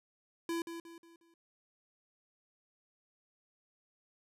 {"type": "tone with echo", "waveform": "square", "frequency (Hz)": 335.3, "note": "E4", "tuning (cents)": 30, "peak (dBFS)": -34, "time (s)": [0.49, 0.62], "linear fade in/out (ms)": 2, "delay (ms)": 180, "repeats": 4, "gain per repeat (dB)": -8, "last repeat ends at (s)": 1.34, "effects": ["resampled to 32000 Hz"]}